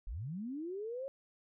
sine linear sweep, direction up, 34.65 to 554.4 Hz, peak -38 dBFS, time 0.07-1.08 s, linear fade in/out 0 ms, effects none

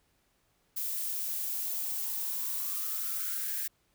violet noise with high-pass filter sweep, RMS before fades -34 dBFS, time 0.76-3.68 s, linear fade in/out 10 ms, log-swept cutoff 470 to 1700 Hz, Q 6.5, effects pink hiss -72 dBFS RMS until 3.94 s

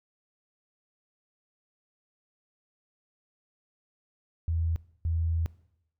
sine tone pair in turn, 82.41 / 82.41 Hz, E2 / E2, 0 / 0 cents, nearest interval unison, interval 0 cents, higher neither, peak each -25 dBFS, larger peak neither, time 4.48-4.76 / 5.05-5.46 s, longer second, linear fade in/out 0 ms, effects noise-tail reverb RT60 0.8 s tail -20 dB re dry

